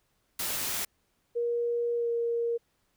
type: noise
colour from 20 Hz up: white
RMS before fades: -32 dBFS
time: 0.39-0.85 s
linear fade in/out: 5 ms
type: tone with pitch glide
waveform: sine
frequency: 473.8 to 468.1 Hz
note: A#4 to A#4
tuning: +28 to +7 cents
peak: -26 dBFS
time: 1.35-2.58 s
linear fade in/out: 20 ms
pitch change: -21 cents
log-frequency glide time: 1.95-2.09 s
effects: pink hiss -73 dBFS RMS until 2.96 s